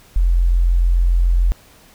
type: tone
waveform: sine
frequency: 43.46 Hz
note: F1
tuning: 8 cents flat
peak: -11 dBFS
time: 0.16-1.52 s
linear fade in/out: 0 ms
effects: pink hiss -48 dBFS RMS until 1.94 s